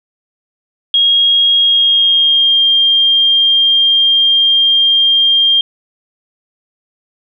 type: tone with pitch glide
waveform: sine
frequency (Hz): 3273 to 3202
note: G#7 to G7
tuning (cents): -26 to +36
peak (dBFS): -7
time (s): 0.94-5.61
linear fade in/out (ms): 2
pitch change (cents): -38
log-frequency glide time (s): 1.58-2.65
effects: none